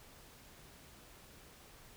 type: silence
effects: pink hiss -58 dBFS RMS until 1.96 s